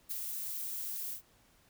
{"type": "noise with ADSR envelope", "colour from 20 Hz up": "violet", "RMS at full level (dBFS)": -35, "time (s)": [0.09, 1.22], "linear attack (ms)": 23, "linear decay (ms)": 17, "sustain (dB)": -4, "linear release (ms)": 110, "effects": ["pink hiss -66 dBFS RMS until 1.69 s"]}